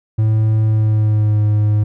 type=tone with pitch glide; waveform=triangle; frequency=109.2 to 105.54 Hz; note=A2 to G#2; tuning=-13 to +28 cents; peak=-9 dBFS; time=0.18-1.84 s; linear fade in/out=10 ms; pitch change=-59 cents; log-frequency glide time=0.65-1.42 s; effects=none